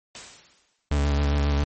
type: noise with exponential decay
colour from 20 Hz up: white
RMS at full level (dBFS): -36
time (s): 0.15-0.89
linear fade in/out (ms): 1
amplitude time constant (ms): 160
type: tone with vibrato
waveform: 40% pulse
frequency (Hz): 71.9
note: D2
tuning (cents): -36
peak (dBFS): -19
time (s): 0.91-1.64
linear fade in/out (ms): 5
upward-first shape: square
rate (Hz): 7.4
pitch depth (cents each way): 22
effects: MP3 32 kbps